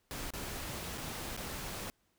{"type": "noise with dropouts", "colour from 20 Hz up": "pink", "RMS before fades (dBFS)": -41, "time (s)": [0.11, 1.9], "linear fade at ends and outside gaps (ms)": 0, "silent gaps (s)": [[0.305, 0.336], [0.976, 0.98], [1.366, 1.375]], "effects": ["pink hiss -75 dBFS RMS until 2.18 s"]}